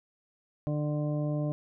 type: harmonic tone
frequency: 149.1 Hz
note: D3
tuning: 27 cents sharp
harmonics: 1 / 2 / 3 / 4 / 5 / 7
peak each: -29 / -34 / -45 / -36 / -49 / -51 dBFS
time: 0.67-1.52 s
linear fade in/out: 0 ms
effects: none